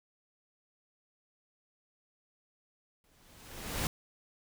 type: noise with exponential growth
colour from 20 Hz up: pink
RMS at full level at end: -31 dBFS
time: 3.04-3.87 s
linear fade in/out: 1 ms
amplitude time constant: 180 ms
effects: none